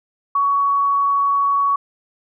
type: tone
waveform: sine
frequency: 1122 Hz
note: C#6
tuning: 21 cents sharp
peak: -14 dBFS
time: 0.35-1.76 s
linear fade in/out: 5 ms
effects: none